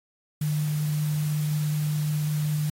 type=tone in noise; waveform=sine; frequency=150.9 Hz; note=D3; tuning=47 cents sharp; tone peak=-23 dBFS; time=0.41-2.7 s; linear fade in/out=5 ms; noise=white; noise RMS=-41 dBFS; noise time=0.41-2.7 s; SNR=+15 dB; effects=AAC 48 kbps